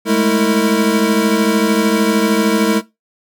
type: tone cluster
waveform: square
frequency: 206.3 / 219.5 / 325.3 / 457.6 Hz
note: G#3 / A3 / E4 / A#4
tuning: -11 / -4 / -23 / -32 cents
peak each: -18 dBFS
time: 0.05-2.82 s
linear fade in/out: 50 ms
effects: noise-tail reverb RT60 0.2 s tail -18 dB re dry